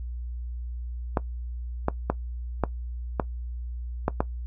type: clicks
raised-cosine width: 1 ms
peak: -8 dBFS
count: 7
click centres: 1.172 / 1.884 / 2.1 / 2.637 / 3.198 / 4.081 / 4.205 s
effects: noise-tail reverb RT60 0.1 s tail -18 dB re dry + added 60 Hz sine -31 dBFS peak until 4.46 s